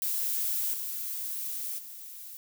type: noise with level steps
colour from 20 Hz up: violet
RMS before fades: -30 / -35 / -44 dBFS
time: 0.02-2.37 s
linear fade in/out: 0 ms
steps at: 0.73 / 1.78 s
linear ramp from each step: 10 ms
effects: none